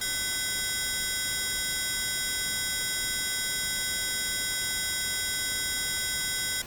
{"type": "ring-modulated tone", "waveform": "10% pulse", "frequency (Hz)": 1771, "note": "A6", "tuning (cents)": 11, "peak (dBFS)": -16, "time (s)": [0.01, 6.62], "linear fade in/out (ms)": 5, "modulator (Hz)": 250, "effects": ["pink hiss -43 dBFS RMS until 6.66 s"]}